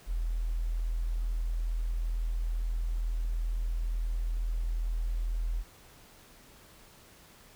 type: tone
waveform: sine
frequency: 41.11 Hz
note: E1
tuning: 4 cents flat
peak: -28 dBFS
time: 0.06-5.64 s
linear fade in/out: 50 ms
effects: pink hiss -56 dBFS RMS until 7.55 s